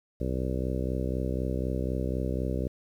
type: harmonic tone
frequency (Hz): 64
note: C2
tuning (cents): -38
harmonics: 1 / 2 / 3 / 4 / 5 / 6 / 7 / 8 / 9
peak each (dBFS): -31 / -34 / -36 / -37 / -38 / -39 / -39 / -40 / -41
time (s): 0.2-2.68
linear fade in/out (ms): 10
effects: 10-bit